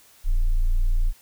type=tone; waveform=sine; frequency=29.14 Hz; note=A#0; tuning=in tune; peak=-14 dBFS; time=0.24-1.13 s; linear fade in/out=50 ms; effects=tanh soft clip ceiling -16 dBFS + white hiss -54 dBFS RMS until 1.21 s